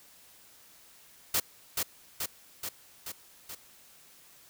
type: noise with echo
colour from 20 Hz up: white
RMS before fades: -27 dBFS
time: 1.34-1.4 s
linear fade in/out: 5 ms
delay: 430 ms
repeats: 5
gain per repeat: -3 dB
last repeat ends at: 3.55 s
effects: white hiss -57 dBFS RMS until 4.49 s